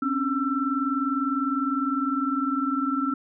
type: tone cluster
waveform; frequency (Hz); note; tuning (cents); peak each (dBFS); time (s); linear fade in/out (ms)
sine; 262.5 / 282.4 / 1337; C4 / C#4 / E6; +6 / +32 / +24; -27; 0.02-3.14; 5
effects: none